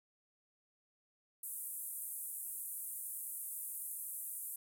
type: band-pass noise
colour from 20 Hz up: pink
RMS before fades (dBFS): -44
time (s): 1.43-4.56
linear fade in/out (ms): 5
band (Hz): 8900 to 15000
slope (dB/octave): 48
effects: none